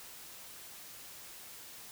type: silence
effects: white hiss -50 dBFS RMS until 1.91 s